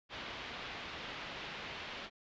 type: low-pass noise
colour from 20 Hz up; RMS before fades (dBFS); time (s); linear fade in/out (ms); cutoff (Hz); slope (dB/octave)
white; -45; 0.09-2.1; 50; 3500; 24
effects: resampled to 16000 Hz